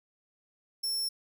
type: tone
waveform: sawtooth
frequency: 5400 Hz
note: E8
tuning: 41 cents sharp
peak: -27 dBFS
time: 0.83-1.09 s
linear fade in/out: 10 ms
effects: none